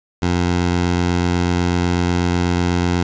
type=tone; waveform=15% pulse; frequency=88.1 Hz; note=F2; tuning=16 cents sharp; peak=-9 dBFS; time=0.22-3.03 s; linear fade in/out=5 ms; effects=resampled to 16000 Hz + 8-bit